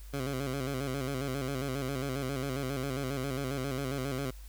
15% pulse tone with vibrato, 134.5 Hz, C3, 48 cents sharp, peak -26 dBFS, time 0.13-4.31 s, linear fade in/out 10 ms, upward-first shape square, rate 7.4 Hz, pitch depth 75 cents each way, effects added 50 Hz sine -44 dBFS peak until 4.48 s + white hiss -58 dBFS RMS until 4.48 s

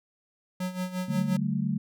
square tone with tremolo, 183.2 Hz, F#3, 17 cents flat, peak -28 dBFS, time 0.6-1.37 s, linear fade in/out 5 ms, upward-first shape sine, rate 5.7 Hz, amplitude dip 75%
sine chord, D suspended fourth, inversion none, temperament equal with one note detuned, 146.83 / 190.97 / 220 Hz, D3 / G3 / A3, 0 / -45 / 0 cents, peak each -30 / -29 / -30 dBFS, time 1.08-1.78 s, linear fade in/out 10 ms
effects none

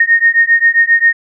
sine beating tone pair, 1846 / 1853.5 Hz, A#6 / A#6, -17 / -10 cents, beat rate 7.5 Hz, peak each -10 dBFS, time 0-1.13 s, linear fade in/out 5 ms, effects none

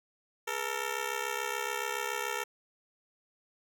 10% pulse ring-modulated tone, 452.2 Hz, A4, 47 cents sharp, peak -21 dBFS, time 0.47-2.44 s, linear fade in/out 10 ms, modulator 33.5 Hz, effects none

